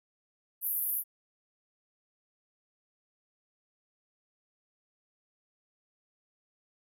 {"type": "band-pass noise", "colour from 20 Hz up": "pink", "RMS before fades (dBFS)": -32, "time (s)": [0.61, 1.04], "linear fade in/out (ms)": 50, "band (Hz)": [11000, 15000], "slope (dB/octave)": 96, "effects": []}